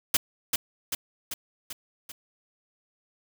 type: noise with echo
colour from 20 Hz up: white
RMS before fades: -21 dBFS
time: 0.14-0.17 s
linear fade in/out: 5 ms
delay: 390 ms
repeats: 5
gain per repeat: -4 dB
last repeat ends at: 2.12 s
effects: none